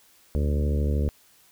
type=harmonic tone with a mistuned harmonic; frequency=72.9 Hz; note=D2; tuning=12 cents flat; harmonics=1 / 2 / 3 / 4 / 5 / 6 / 7 / 8; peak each=-22 / -31 / -32 / -37 / -38 / -36 / -38 / -43 dBFS; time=0.35-1.09 s; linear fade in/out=0 ms; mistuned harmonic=1; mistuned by=+36 cents; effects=white hiss -58 dBFS RMS until 1.51 s